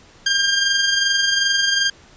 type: tone with amplitude modulation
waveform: 15% pulse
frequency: 1600 Hz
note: G6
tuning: 35 cents sharp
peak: -7 dBFS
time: 0.26-1.9 s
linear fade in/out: 5 ms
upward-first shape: sine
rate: 22.6 Hz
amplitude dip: 40%
effects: pink hiss -48 dBFS RMS until 2.16 s + resampled to 16000 Hz